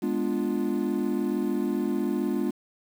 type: chord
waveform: triangle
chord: G# diminished seventh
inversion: none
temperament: equal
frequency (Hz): 207.7 / 246.9 / 293.7 / 349.2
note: G#3 / B3 / D4 / F4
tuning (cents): 0 / 0 / 0 / 0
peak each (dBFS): -28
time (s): 0.02-2.51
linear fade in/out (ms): 10
effects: 8-bit